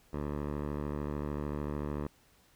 10% pulse tone with low-pass filter, 73.42 Hz, D2, in tune, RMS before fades -36 dBFS, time 0.13-2.07 s, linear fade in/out 5 ms, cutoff 1200 Hz, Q 0.82, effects pink hiss -65 dBFS RMS until 2.55 s

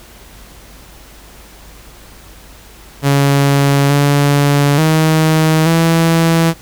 sawtooth tone with pitch steps, 140.3 / 143 / 158 / 164.9 Hz, C#3 / D3 / D#3 / E3, +21 / -46 / +27 / +1 cents, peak -5 dBFS, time 3.02-6.54 s, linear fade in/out 50 ms, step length 880 ms, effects added 50 Hz sine -40 dBFS peak until 6.61 s + pink hiss -40 dBFS RMS until 6.61 s

